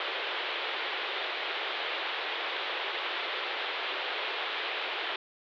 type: band-pass noise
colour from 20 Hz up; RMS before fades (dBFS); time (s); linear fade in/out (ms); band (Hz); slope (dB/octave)
white; -34; 0-5.16; 2; 350 to 3700; 48
effects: none